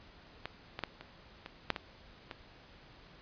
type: clicks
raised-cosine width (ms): 0.3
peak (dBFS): -21 / -22 / -17 / -29 / -26 / -12 / -21 / -25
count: 8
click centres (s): 0.456 / 0.791 / 0.837 / 1.01 / 1.461 / 1.703 / 1.762 / 2.312
effects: pink hiss -57 dBFS RMS until 3.21 s + resampled to 11025 Hz